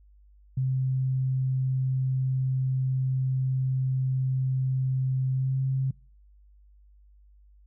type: tone with pitch glide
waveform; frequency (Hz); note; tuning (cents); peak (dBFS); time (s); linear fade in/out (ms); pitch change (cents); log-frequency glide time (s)
sine; 130.81 to 132.87; C3 to C3; 0 to +27; -23; 0.57-5.91; 5; +27; 5.33-5.58
effects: noise-tail reverb RT60 0.4 s tail -25 dB re dry + added 50 Hz sine -53 dBFS peak until 7.66 s